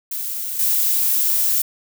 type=noise with level steps; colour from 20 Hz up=violet; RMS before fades=-26 / -18 dBFS; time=0.11-1.62 s; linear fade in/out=5 ms; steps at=0.59 s; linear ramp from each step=5 ms; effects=none